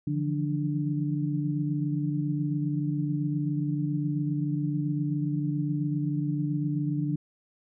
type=tone cluster; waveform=sine; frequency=146.5 / 165.3 / 173.8 / 294.9 Hz; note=D3 / E3 / F3 / D4; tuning=-4 / +5 / -8 / +7 cents; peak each=-28 / -37 / -35 / -30 dBFS; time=0.07-7.16 s; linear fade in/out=5 ms; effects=none